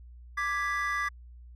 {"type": "chord", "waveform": "triangle", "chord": "G# diminished", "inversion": "second", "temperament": "equal", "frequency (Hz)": [1174.7, 1661.2, 1975.5], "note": ["D6", "G#6", "B6"], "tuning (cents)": [0, 0, 0], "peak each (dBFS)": [-29, -31, -30], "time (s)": [0.37, 1.09], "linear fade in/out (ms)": 10, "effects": ["tanh soft clip ceiling -19 dBFS", "added 60 Hz sine -46 dBFS peak until 1.55 s"]}